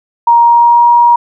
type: tone with pitch glide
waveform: sine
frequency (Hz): 940 to 950.9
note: A#5 to A#5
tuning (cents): +14 to +34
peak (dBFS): -3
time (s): 0.27-1.16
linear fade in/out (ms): 5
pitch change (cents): +20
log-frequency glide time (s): 0.41-0.9
effects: none